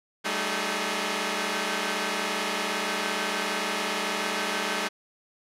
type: tone cluster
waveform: 5% pulse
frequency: 192.9 / 219.5 / 308.5 / 421.6 Hz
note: G3 / A3 / D#4 / G#4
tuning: -28 / -4 / -15 / +26 cents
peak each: -21 dBFS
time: 0.24-4.89 s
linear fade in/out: 20 ms
effects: low-pass 10000 Hz 12 dB/octave